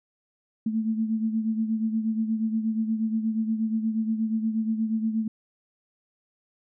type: beating tone pair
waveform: sine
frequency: 220 / 228.4 Hz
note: A3 / A#3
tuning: 0 / -35 cents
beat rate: 8.4 Hz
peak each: -24 / -31 dBFS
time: 0.66-5.28 s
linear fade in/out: 5 ms
effects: none